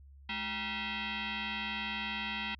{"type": "tone with frequency modulation", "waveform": "sine", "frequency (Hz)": 368, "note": "F#4", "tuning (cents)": -9, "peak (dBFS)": -34, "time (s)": [0.29, 2.55], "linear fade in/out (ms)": 5, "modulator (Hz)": 580, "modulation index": 5.7, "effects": ["added 69 Hz sine -52 dBFS peak until 2.59 s"]}